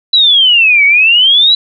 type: exponential two-way sweep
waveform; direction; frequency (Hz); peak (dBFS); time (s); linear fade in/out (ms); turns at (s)
sine; down then up; 3989 to 2217 to 3989; -4; 0.13-1.55; 5; 0.85
effects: none